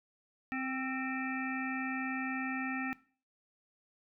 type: harmonic tone with a mistuned harmonic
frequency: 261.6 Hz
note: C4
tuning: in tune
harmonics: 1 / 3 / 5 / 7 / 9 / 10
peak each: -36 / -43 / -44 / -40 / -44 / -47 dBFS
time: 0.52-2.93 s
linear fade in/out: 0 ms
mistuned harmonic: 5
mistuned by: +31 cents
effects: noise-tail reverb RT60 0.4 s tail -18 dB re dry